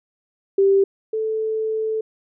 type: tone pair in turn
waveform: sine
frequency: 392 / 438.7 Hz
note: G4 / A4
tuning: 0 / -5 cents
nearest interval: major second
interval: 195 cents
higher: second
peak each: -12 / -20 dBFS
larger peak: first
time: 0.58-0.84 / 1.13-2.01 s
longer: second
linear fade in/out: 5 ms
effects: none